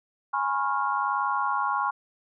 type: chord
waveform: sine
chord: C# dominant seventh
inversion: second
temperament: equal with one note detuned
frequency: 830.6 / 987.8 / 1089.1 / 1396.9 Hz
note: G#5 / B5 / C#6 / E#6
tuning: 0 / 0 / -31 / 0 cents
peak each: -29 / -31 / -27 / -31 dBFS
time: 0.33-1.91 s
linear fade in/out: 10 ms
effects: none